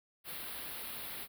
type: band-stop noise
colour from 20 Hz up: white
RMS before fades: -43 dBFS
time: 0.24-1.28 s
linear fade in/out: 50 ms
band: 4500 to 10000 Hz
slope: 48 dB/octave
effects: none